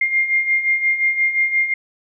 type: beating tone pair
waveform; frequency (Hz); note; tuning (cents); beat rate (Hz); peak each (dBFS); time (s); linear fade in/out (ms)
sine; 2112 / 2117.7; C7 / C7; +16 / +20; 5.7; -22 / -16; 0.01-1.74; 5
effects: none